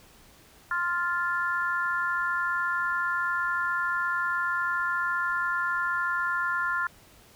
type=harmonic tone; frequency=349.2 Hz; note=F4; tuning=in tune; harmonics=3 / 4 / 5; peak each=-31 / -27 / -32 dBFS; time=0.71-6.87 s; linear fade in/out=2 ms; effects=pink hiss -55 dBFS RMS until 7.35 s